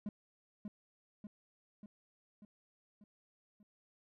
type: tone with echo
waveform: triangle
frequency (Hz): 207.7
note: G#3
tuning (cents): 0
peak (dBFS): -35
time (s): 0.06-0.09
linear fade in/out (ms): 2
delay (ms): 590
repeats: 6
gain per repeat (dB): -4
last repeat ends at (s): 3.63
effects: none